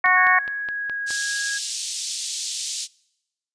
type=harmonic tone; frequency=367.8 Hz; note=F#4; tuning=10 cents flat; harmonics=2 / 3 / 4 / 5 / 6; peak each=-23 / -20 / -25 / -17 / -22 dBFS; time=0.04-0.39 s; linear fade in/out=5 ms
type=click train; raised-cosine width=0.3 ms; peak=-19 dBFS; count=6; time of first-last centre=0.06-1.106 s; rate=4.78 Hz
type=tone with pitch glide; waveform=sine; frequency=1661.2 to 1646.9 Hz; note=G#6 to G#6; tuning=0 to -15 cents; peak=-25 dBFS; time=0.16-1.59 s; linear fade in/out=20 ms; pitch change=-15 cents; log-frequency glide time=0.61-1.07 s
type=band-pass noise; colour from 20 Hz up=white; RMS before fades=-29 dBFS; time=1.06-2.88 s; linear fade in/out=50 ms; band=3500 to 8000 Hz; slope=24 dB/octave
effects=noise-tail reverb RT60 0.9 s tail -25 dB re dry + resampled to 22050 Hz